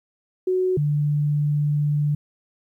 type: tone pair in turn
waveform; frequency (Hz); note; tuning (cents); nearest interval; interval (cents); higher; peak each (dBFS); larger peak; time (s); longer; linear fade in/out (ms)
sine; 370 / 147.34; F#4 / D3; 0 / +6; octave + major third; 1594; first; -18; neither; 0.47-0.77 / 0.77-2.15; second; 5
effects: 10-bit